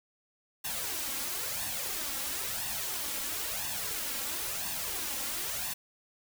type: noise with flanger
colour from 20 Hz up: white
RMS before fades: -35 dBFS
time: 0.64-5.74 s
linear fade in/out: 10 ms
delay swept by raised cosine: 1.1 to 3.7 ms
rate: 0.99 Hz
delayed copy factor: +0.65
effects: none